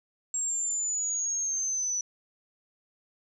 sine exponential sweep, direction down, 7570 to 5920 Hz, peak -27 dBFS, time 0.34-2.01 s, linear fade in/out 2 ms, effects none

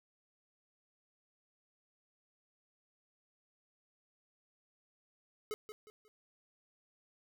square tone with echo, 427.7 Hz, A4, 49 cents flat, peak -37 dBFS, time 5.51-5.54 s, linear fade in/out 0 ms, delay 180 ms, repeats 3, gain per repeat -9 dB, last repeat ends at 6.08 s, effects none

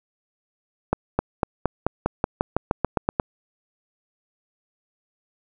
accelerating click train, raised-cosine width 1 ms, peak -5 dBFS, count 14, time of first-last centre 0.93-3.198 s, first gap 260 ms, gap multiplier 0.93, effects none

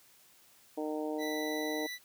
harmonic tone, 153.3 Hz, D#3, 25 cents flat, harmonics 2 / 3 / 4 / 5 / 6, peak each -36 / -38 / -40 / -44 / -47 dBFS, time 0.77-1.87 s, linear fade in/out 10 ms
25% pulse tone, 1975.5 Hz, B6, in tune, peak -35 dBFS, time 1.18-1.99 s, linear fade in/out 50 ms
effects white hiss -62 dBFS RMS until 2.04 s + high-pass 60 Hz 12 dB/octave

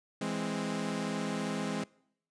sawtooth chord, E augmented, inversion none, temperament equal with one note detuned, 164.81 / 207.7 / 262.4 Hz, E3 / G#3 / B#3, 0 / 0 / +5 cents, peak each -35 / -31 / -33 dBFS, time 0.21-1.84 s, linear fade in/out 5 ms, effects noise-tail reverb RT60 0.7 s tail -24 dB re dry + resampled to 22050 Hz

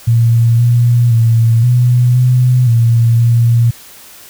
sine tone with pitch steps, 116.3 / 119.8 / 114.6 / 123 / 125.6 / 116.2 / 117.5 Hz, A#2 / A#2 / A#2 / B2 / B2 / A#2 / A#2, -4 / +48 / -29 / -7 / +30 / -5 / +14 cents, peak -6 dBFS, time 0.07-3.71 s, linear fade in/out 10 ms, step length 520 ms, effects white hiss -37 dBFS RMS until 4.29 s

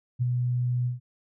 sine tone with ADSR envelope, 123.4 Hz, B2, 1 cent flat, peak -20 dBFS, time 0.19-1 s, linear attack 30 ms, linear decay 16 ms, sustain -3 dB, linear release 140 ms, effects none

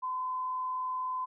sine tone with frequency modulation, 1020 Hz, C6, 44 cents flat, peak -31 dBFS, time 0.02-1.26 s, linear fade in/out 20 ms, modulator 36.4 Hz, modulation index 0.26, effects none

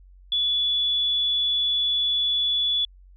sine tone, 3430 Hz, A7, 45 cents flat, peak -20 dBFS, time 0.32-2.85 s, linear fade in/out 2 ms, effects added 46 Hz sine -47 dBFS peak until 3.16 s

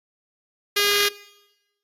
5% pulse tone with notch filter, 408.3 Hz, G#4, 29 cents flat, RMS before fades -20 dBFS, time 0.76-1.09 s, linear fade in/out 10 ms, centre 860 Hz, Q 1.2, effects noise-tail reverb RT60 1.0 s tail -20 dB re dry + AAC 64 kbps

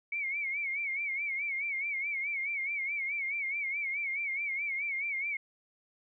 sine tone with vibrato, 2232 Hz, C#7, 11 cents sharp, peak -31 dBFS, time 0.12-5.37 s, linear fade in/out 5 ms, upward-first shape sine, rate 4.7 Hz, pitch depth 100 cents each way, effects none

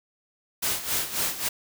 white noise with tremolo, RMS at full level -25 dBFS, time 0.62-1.49 s, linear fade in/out 10 ms, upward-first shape sine, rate 3.7 Hz, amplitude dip 75%, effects none

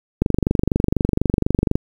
click train, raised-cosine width 3 ms, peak -3 dBFS, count 38, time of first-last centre 0.22-1.755 s, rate 24.1 Hz, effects 7-bit

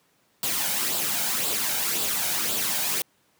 white noise with flanger, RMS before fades -26 dBFS, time 0.43-3.02 s, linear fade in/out 2 ms, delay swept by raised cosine 0.24 to 1.34 ms, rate 1.9 Hz, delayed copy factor +0.5, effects pink hiss -65 dBFS RMS until 3.39 s + high-pass 150 Hz 12 dB/octave

